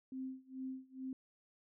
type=tone with tremolo; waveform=sine; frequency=261.6 Hz; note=C4; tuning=in tune; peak=-39 dBFS; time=0.12-1.13 s; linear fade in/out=2 ms; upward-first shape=sine; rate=2.3 Hz; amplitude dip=95%; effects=none